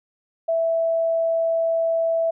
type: tone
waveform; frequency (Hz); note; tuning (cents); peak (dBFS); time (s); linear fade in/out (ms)
sine; 659.3; E5; 0; -18; 0.48-2.31; 10
effects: none